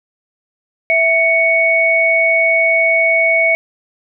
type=tone pair together; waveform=sine; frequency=659.3 / 2225 Hz; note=E5 / C#7; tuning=0 / +6 cents; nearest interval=octave + major sixth; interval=2106 cents; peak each=-15 / -11 dBFS; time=0.9-3.55 s; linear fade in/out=0 ms; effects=none